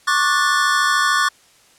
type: chord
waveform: square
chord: D major seventh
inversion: third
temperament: just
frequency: 1101.2 / 1174.7 / 1468.3 / 1762 Hz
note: C#6 / D6 / F#6 / A6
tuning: -12 / 0 / -14 / +2 cents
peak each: -21 dBFS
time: 0.07-1.29 s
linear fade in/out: 10 ms
effects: white hiss -52 dBFS RMS until 1.78 s + low-pass 9000 Hz 12 dB/octave